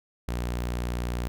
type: tone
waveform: sawtooth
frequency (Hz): 60.1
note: B1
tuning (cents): -46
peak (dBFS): -24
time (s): 0.28-1.28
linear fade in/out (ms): 0
effects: none